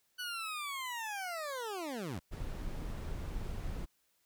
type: linear sweep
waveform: 20% pulse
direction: down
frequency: 1495 to 69.3 Hz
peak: -33 dBFS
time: 0.18-2.2 s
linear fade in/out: 20 ms
type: noise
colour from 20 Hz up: brown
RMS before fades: -39 dBFS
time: 2.31-3.86 s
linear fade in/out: 20 ms
effects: white hiss -75 dBFS RMS until 4.25 s